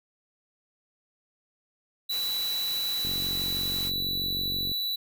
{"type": "tone", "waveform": "square", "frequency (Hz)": 3951, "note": "B7", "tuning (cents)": 0, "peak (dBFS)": -28, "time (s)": [2.09, 4.96], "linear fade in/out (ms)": 10}
{"type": "noise", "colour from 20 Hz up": "white", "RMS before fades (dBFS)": -39, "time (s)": [2.09, 3.92], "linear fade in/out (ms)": 50}
{"type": "click train", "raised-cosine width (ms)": 3, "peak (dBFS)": -26, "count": 78, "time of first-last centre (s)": [3.05, 4.717], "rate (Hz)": 46.2}
{"effects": []}